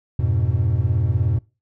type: chord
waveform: triangle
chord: F diminished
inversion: none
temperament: equal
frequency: 87.31 / 103.83 / 123.47 Hz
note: F2 / Ab2 / Cb3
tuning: 0 / 0 / 0 cents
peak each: -19 dBFS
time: 0.19-1.39 s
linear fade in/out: 5 ms
effects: noise-tail reverb RT60 0.3 s tail -24 dB re dry + tanh soft clip ceiling -6 dBFS